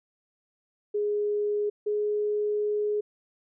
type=tone pair in turn; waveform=sine; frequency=415.3 / 418.4 Hz; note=G#4 / G#4; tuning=0 / +13 cents; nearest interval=unison; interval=13 cents; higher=second; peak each=-24 dBFS; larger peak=neither; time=0.94-1.7 / 1.86-3.01 s; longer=second; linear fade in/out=10 ms; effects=none